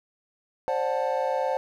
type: chord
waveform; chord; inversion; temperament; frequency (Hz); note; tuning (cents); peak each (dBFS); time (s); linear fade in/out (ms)
triangle; D dominant seventh; third; just; 528.6 / 587.3 / 734.2 / 881; C5 / D5 / F#5 / A5; +18 / 0 / -14 / +2; -25 / -29 / -29 / -28; 0.68-1.57; 0
effects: none